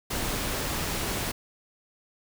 pink noise, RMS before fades -30 dBFS, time 0.1-1.32 s, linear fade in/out 10 ms, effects none

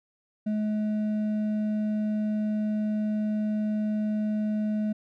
triangle tone with hard clipping, 212.8 Hz, G#3, 42 cents sharp, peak -26 dBFS, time 0.46-4.93 s, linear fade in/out 10 ms, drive 8 dB, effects none

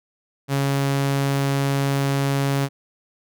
sawtooth tone, 138.59 Hz, C#3, in tune, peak -15 dBFS, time 0.48-2.69 s, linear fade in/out 50 ms, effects none

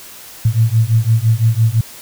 sine beating tone pair, 110 / 115.9 Hz, A2 / A#2, 0 / -10 cents, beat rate 5.9 Hz, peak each -13 dBFS, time 0.45-1.81 s, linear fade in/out 5 ms, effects white hiss -36 dBFS RMS until 2.01 s

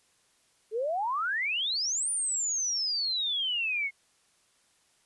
sine exponential two-way sweep, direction up then down, 416 to 9430 to 2141 Hz, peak -27 dBFS, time 0.71-3.91 s, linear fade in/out 50 ms, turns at 2.1 s, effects white hiss -67 dBFS RMS until 5.05 s + resampled to 24000 Hz

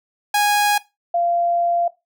sawtooth / sine tone pair in turn, 826 / 690.6 Hz, G#5 / F5, -10 / -20 cents, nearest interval minor third, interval 310 cents, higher first, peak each -11 / -16 dBFS, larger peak first, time 0.34-0.78 / 1.14-1.88 s, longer second, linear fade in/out 5 ms, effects noise-tail reverb RT60 0.2 s tail -17 dB re dry

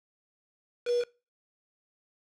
sine tone with quantisation, 483.3 Hz, B4, 38 cents flat, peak -24 dBFS, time 0.85-1.05 s, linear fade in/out 50 ms, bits 6, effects noise-tail reverb RT60 0.3 s tail -22 dB re dry + low-pass 5000 Hz 12 dB/octave

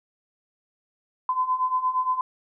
sine beating tone pair, 1014 / 1022.6 Hz, B5 / C6, +45 / -40 cents, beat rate 8.6 Hz, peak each -27 / -23 dBFS, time 1.29-2.21 s, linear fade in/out 2 ms, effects none

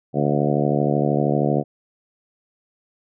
harmonic tone with a mistuned harmonic, 72.9 Hz, D2, 12 cents flat, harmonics 2 / 3 / 4 / 5 / 6 / 7 / 8 / 9 / 10, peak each -22 / -24 / -25 / -26 / -27 / -27 / -28 / -29 / -29 dBFS, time 0.13-1.64 s, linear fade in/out 50 ms, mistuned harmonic 10, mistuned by -18 cents, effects none

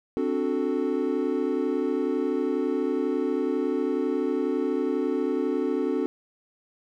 triangle chord, D dominant seventh, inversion third, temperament equal, 261.6 / 293.7 / 370 / 440 Hz, C4 / D4 / F#4 / A4, 0 / 0 / 0 / 0 cents, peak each -27 dBFS, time 0.17-6.06 s, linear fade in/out 0 ms, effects none

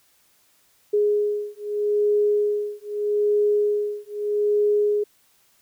sine beating tone pair, 415.3 / 416.1 Hz, G#4 / G#4, 0 / +3 cents, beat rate 0.8 Hz, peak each -22 dBFS, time 0.93-5.04 s, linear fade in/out 10 ms, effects white hiss -61 dBFS RMS until 5.61 s

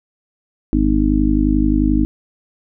harmonic tone, 51.4 Hz, G#1, 17 cents flat, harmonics 1 / 2 / 3 / 4 / 5 / 6, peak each -17 / -26 / -27 / -23 / -17 / -17 dBFS, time 0.73-2.05 s, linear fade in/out 0 ms, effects none

